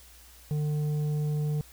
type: tone with tanh clipping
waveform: triangle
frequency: 150 Hz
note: D3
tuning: 37 cents sharp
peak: -27 dBFS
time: 0.51-1.61 s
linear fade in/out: 0 ms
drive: 11 dB
effects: added 60 Hz sine -54 dBFS peak until 1.72 s + white hiss -54 dBFS RMS until 1.72 s